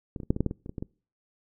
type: clicks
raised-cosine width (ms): 3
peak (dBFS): -22 / -24 / -27 / -9 / -18 / -11 / -13 / -20 / -26 / -23 / -21 / -20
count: 12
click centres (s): 0.162 / 0.202 / 0.233 / 0.305 / 0.364 / 0.406 / 0.463 / 0.511 / 0.661 / 0.694 / 0.782 / 0.825
effects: noise-tail reverb RT60 0.4 s tail -24 dB re dry